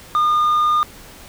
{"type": "tone with tanh clipping", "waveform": "sine", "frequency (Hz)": 1216, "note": "D#6", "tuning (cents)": -40, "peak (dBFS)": -14, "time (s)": [0.15, 0.83], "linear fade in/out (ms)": 0, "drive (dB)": 3, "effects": ["pink hiss -41 dBFS RMS until 1.28 s"]}